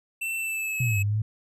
square tone with pitch glide, 2681 to 2573 Hz, E7 to E7, +29 to -43 cents, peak -28 dBFS, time 0.21-1.03 s, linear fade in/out 10 ms, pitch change -72 cents, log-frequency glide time 0.37-0.82 s
sine linear two-way sweep, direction down then up, 130.81 to 99.1 to 109.7 Hz, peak -22 dBFS, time 0.8-1.22 s, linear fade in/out 5 ms, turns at 0.99 s
effects none

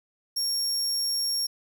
30% pulse tone, 5540 Hz, F8, 15 cents flat, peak -21 dBFS, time 0.36-1.47 s, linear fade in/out 10 ms, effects none

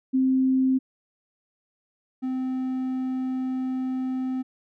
sine / triangle tone pair in turn, 261.6 / 258.6 Hz, C4 / C4, 0 / -20 cents, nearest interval unison, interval 20 cents, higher first, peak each -18 / -23 dBFS, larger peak first, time 0.13-0.79 / 2.22-4.43 s, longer second, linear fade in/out 20 ms, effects none

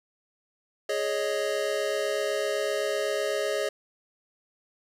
square chord, Ab suspended fourth, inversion none, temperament equal with one note detuned, 416.7 / 554.4 / 622.3 Hz, Ab4 / Db5 / Eb5, +6 / 0 / 0 cents, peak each -31 dBFS, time 0.89-3.69 s, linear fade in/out 5 ms, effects low-pass 10000 Hz 12 dB/octave + 9-bit

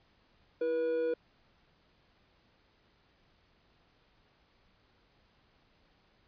triangle tone pair together, 329.6 / 484.2 Hz, E4 / B4, 0 / -34 cents, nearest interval perfect fifth, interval 666 cents, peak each -37 / -27 dBFS, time 0.61-1.14 s, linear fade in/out 5 ms, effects pink hiss -68 dBFS RMS until 6.27 s + resampled to 11025 Hz

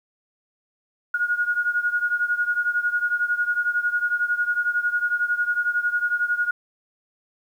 sine beating tone pair, 1437 / 1448 Hz, F6 / F#6, +49 / -38 cents, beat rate 11 Hz, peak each -22 / -25 dBFS, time 1.14-6.51 s, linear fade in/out 5 ms, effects 9-bit

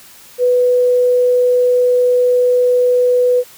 sine tone, 495.2 Hz, B4, 5 cents sharp, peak -9 dBFS, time 0.38-3.44 s, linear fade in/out 50 ms, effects white hiss -41 dBFS RMS until 3.57 s

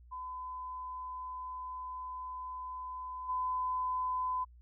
sine tone with level steps, 1012 Hz, B5, 42 cents sharp, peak -39 / -31 dBFS, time 0.11-4.45 s, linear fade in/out 20 ms, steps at 3.28 s, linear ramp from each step 20 ms, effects added 60 Hz sine -54 dBFS peak until 4.61 s

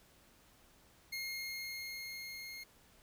25% pulse tone with level ramp, 2143 Hz, C7, 41 cents sharp, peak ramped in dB -35 to -42 dBFS, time 1.12-2.64 s, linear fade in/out 10 ms, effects pink hiss -65 dBFS RMS until 3.02 s

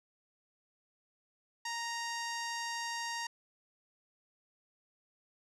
10% pulse tone with notch filter, 932.3 Hz, A#5, in tune, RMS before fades -38 dBFS, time 1.65-3.27 s, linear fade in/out 5 ms, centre 3300 Hz, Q 1.6, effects resampled to 24000 Hz

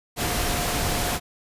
sine tone in noise, 710 Hz, F5, 28 cents sharp, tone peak -33 dBFS, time 0.16-1.2 s, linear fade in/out 50 ms, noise pink, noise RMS -25 dBFS, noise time 0.16-1.2 s, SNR -11 dB, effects resampled to 32000 Hz

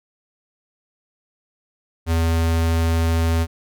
square tone, 82.41 Hz, E2, in tune, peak -17 dBFS, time 2.06-3.47 s, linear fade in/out 50 ms, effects none

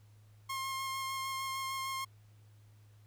sawtooth tone with vibrato, 1069 Hz, C6, 37 cents sharp, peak -32 dBFS, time 0.49-2.05 s, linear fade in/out 10 ms, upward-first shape square, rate 6.6 Hz, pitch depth 10 cents each way, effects added 105 Hz sine -57 dBFS peak until 3.06 s + pink hiss -71 dBFS RMS until 3.06 s

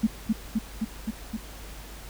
sine tone with echo, 220 Hz, A3, in tune, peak -17 dBFS, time 0.03-0.07 s, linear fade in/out 10 ms, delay 260 ms, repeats 5, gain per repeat -2 dB, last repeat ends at 1.37 s, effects added 50 Hz sine -42 dBFS peak until 2.09 s + pink hiss -45 dBFS RMS until 2.09 s

